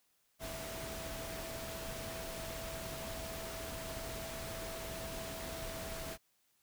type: tone in noise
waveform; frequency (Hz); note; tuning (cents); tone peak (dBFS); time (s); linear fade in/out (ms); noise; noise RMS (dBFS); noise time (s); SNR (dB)
sine; 656; E5; -9; -46; 0.39-6.18; 50; pink; -44; 0.39-6.18; -5
effects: white hiss -75 dBFS RMS until 6.62 s